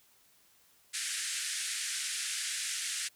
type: band-pass noise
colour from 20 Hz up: white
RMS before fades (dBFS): -36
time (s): 0.93-3.09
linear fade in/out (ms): 20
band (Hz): 1500 to 10000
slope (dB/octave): 48
effects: white hiss -65 dBFS RMS until 3.15 s